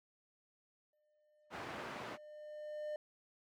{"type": "tone with exponential growth", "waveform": "triangle", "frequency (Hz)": 603, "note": "D5", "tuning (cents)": 46, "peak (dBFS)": -36, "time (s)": [0.93, 2.96], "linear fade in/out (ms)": 2, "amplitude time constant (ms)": 440}
{"type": "band-pass noise", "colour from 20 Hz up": "white", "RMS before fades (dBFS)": -46, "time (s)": [1.5, 2.18], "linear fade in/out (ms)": 50, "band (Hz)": [110, 1500], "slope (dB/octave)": 12}
{"effects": []}